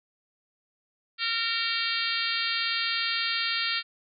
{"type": "harmonic tone", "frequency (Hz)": 459.4, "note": "A#4", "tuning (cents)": -25, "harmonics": [3, 4, 5, 6, 7, 8, 9, 10], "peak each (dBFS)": [-34, -34, -34, -34, -34, -34, -34, -34], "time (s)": [1.18, 3.83], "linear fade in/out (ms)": 50, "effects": []}